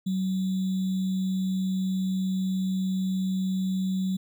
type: tone with sample-and-hold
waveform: sine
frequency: 188.4 Hz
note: F#3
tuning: 32 cents sharp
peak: -24 dBFS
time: 0.06-4.17 s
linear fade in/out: 10 ms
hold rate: 3675 Hz
effects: none